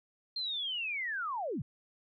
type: linear sweep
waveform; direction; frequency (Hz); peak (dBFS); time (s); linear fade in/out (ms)
sine; down; 4221 to 94.5; -33; 0.36-1.62; 5
effects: none